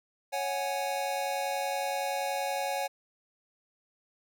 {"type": "chord", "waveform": "square", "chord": "C# suspended fourth", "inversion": "none", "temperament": "equal", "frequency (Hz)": [554.4, 740, 830.6], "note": ["C#5", "F#5", "G#5"], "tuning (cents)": [0, 0, 0], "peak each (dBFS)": [-35, -35, -35], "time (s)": [0.32, 2.88], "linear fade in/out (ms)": 20, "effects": []}